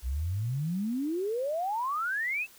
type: exponential sweep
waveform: sine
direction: up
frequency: 58.4 to 2700 Hz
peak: -28 dBFS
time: 0.02-2.47 s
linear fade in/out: 50 ms
effects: white hiss -55 dBFS RMS until 2.58 s